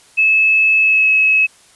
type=tone with pitch glide; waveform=sine; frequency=2600 to 2575 Hz; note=E7 to E7; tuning=-24 to -41 cents; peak=-9 dBFS; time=0.17-1.47 s; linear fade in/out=20 ms; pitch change=-17 cents; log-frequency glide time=0.8-1.1 s; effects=white hiss -48 dBFS RMS until 1.75 s + resampled to 24000 Hz